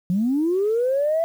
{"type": "linear sweep", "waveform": "sine", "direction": "up", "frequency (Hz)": [171.5, 673], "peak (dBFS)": -17, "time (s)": [0.1, 1.24], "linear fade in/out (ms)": 0, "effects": ["tanh soft clip ceiling -13 dBFS", "8-bit"]}